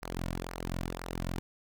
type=tone with flanger; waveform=sawtooth; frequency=43.65 Hz; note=F1; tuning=in tune; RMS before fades=-37 dBFS; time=0.02-1.39 s; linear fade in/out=0 ms; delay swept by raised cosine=0.28 to 2.48 ms; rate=2 Hz; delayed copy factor=-0.75; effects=none